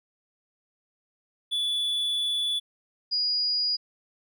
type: tone pair in turn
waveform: triangle / sine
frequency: 3446 / 4890 Hz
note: A7 / D#8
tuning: -37 / -31 cents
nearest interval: tritone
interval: 606 cents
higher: second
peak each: -23 dBFS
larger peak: neither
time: 1.51-2.6 / 3.11-3.77 s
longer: first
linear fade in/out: 20 ms
effects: none